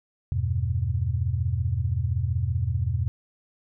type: chord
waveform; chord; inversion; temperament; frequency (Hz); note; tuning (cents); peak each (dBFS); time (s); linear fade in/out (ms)
sine; E minor; none; equal; 82.41 / 98 / 123.47; E2 / G2 / B2; 0 / 0 / 0; -27; 0.32-3.08; 0
effects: none